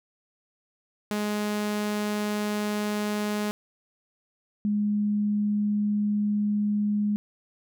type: tone pair in turn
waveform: sawtooth / sine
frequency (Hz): 209 / 207.7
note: G#3 / G#3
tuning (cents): +11 / 0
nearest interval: unison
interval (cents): 11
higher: first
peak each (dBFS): -22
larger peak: neither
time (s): 1.11-3.51 / 4.65-7.16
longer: second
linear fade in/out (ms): 0
effects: none